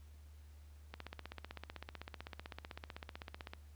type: click train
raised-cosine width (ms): 0.3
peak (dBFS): -29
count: 42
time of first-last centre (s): 0.94-3.535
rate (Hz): 15.8
effects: added 74 Hz sine -54 dBFS peak until 3.75 s + pink hiss -70 dBFS RMS until 3.75 s